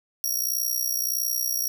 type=tone with amplitude modulation; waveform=15% pulse; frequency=5660 Hz; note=F8; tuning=22 cents sharp; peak=-15 dBFS; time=0.24-1.68 s; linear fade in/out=0 ms; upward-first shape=sine; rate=61.6 Hz; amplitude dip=80%; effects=none